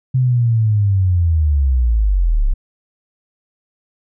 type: linear sweep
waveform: sine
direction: down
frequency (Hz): 130.81 to 30.87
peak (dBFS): -11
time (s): 0.14-2.54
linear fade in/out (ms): 10
effects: none

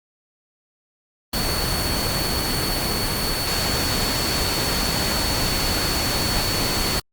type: tone in noise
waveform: sine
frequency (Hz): 4435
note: C#8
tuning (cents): 0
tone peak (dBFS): -26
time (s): 1.33-7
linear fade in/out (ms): 5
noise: pink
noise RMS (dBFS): -23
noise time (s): 1.33-7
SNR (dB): -6
effects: Opus 32 kbps

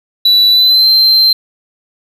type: tone with pitch glide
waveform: triangle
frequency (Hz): 3951 to 4124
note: B7 to C8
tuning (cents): 0 to -26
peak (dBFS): -4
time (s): 0.25-1.33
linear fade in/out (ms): 5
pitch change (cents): +74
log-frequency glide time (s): 0.5-0.88
effects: none

